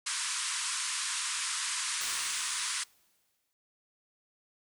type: band-pass noise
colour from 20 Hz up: white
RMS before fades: -34 dBFS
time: 0.06-2.84 s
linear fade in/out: 10 ms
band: 950 to 10000 Hz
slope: 96 dB/octave
type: noise with exponential decay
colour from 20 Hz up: white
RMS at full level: -42 dBFS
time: 2.01-3.53 s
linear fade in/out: 0 ms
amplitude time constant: 330 ms
effects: noise-tail reverb RT60 0.3 s tail -25 dB re dry